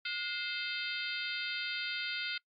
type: harmonic tone with a mistuned harmonic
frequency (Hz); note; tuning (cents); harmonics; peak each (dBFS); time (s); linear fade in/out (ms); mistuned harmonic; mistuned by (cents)
523; C5; -1; 3 / 4 / 5 / 6 / 7 / 8 / 9; -40 / -41 / -42 / -43 / -43 / -44 / -45; 0.05-2.38; 5; 3; -150
effects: noise-tail reverb RT60 0.1 s tail -24 dB re dry + Opus 48 kbps